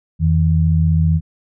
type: tone pair together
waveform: sine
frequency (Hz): 84.97 / 160.4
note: F2 / E3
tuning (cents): -47 / -47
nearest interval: major seventh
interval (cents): 1100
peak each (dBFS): -14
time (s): 0.19-1.21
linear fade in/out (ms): 50
effects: none